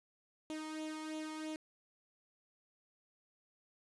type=tone with flanger; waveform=sawtooth; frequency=311.4 Hz; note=D#4; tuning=2 cents sharp; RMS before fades=-43 dBFS; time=0.5-1.56 s; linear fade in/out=0 ms; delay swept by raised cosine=0.29 to 0.95 ms; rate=3 Hz; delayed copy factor=+0.65; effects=resampled to 24000 Hz